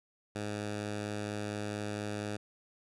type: tone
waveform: 10% pulse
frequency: 104.3 Hz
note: G#2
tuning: 8 cents sharp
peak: -27 dBFS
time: 0.35-2.37 s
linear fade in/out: 10 ms
effects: resampled to 24000 Hz